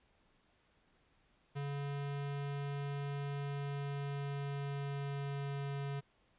square tone with pitch glide, 141.6 to 140.22 Hz, C#3 to C#3, +37 to +20 cents, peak -38 dBFS, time 1.55-6.01 s, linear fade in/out 20 ms, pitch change -17 cents, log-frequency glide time 3.37-5.77 s, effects pink hiss -72 dBFS RMS until 6.38 s + resampled to 8000 Hz

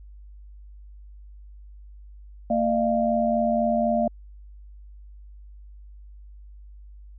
sine tone cluster, 229 / 603 / 687 Hz, A#3 / D5 / F5, -31 / +46 / -29 cents, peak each -24 dBFS, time 2.5-4.08 s, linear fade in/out 5 ms, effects added 50 Hz sine -42 dBFS peak until 7.18 s

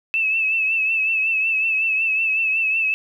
sine tone with vibrato, 2620 Hz, E7, 11 cents flat, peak -17 dBFS, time 0.14-2.94 s, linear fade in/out 0 ms, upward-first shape triangle, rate 5.4 Hz, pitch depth 55 cents each way, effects 9-bit

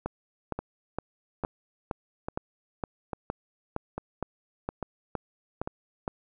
two click trains, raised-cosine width 1 ms, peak -16 / -18 dBFS, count 14 / 7, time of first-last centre 0.06-6.079 / 0.59-5.675 s, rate 2.16 / 1.18 Hz, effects none

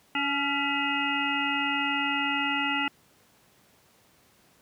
harmonic tone with a mistuned harmonic, 283.4 Hz, C#4, 38 cents sharp, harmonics 1 / 3 / 5 / 7 / 9 / 10, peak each -32 / -32 / -32 / -32 / -32 / -32 dBFS, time 0.15-2.88 s, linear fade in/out 2 ms, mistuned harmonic 5, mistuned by -45 cents, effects pink hiss -61 dBFS RMS until 4.61 s + high-pass 100 Hz 12 dB/octave

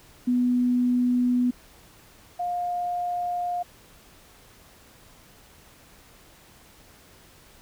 sine tone pair in turn, 246.9 / 708.5 Hz, B3 / F5, 0 / +25 cents, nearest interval octave + tritone, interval 1825 cents, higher second, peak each -19 / -25 dBFS, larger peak first, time 0.27-1.51 / 2.39-3.63 s, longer neither, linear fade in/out 10 ms, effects pink hiss -53 dBFS RMS until 7.61 s

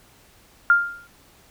sine tone with exponential decay, 1400 Hz, F6, 4 cents sharp, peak -9 dBFS, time 0.7-1.07 s, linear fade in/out 1 ms, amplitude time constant 80 ms, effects pink hiss -54 dBFS RMS until 1.5 s

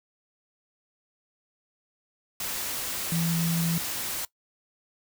sine tone in noise, 167.1 Hz, E3, 24 cents sharp, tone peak -24 dBFS, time 3.12-3.78 s, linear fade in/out 2 ms, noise white, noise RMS -32 dBFS, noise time 2.4-4.25 s, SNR +5 dB, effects noise-tail reverb RT60 0.1 s tail -20 dB re dry

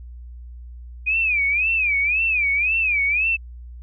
sine tone with vibrato, 2445 Hz, D#7, 31 cents flat, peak -17 dBFS, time 1.06-3.37 s, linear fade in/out 20 ms, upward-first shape sine, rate 1.9 Hz, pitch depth 170 cents each way, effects added 60 Hz sine -35 dBFS peak until 3.82 s

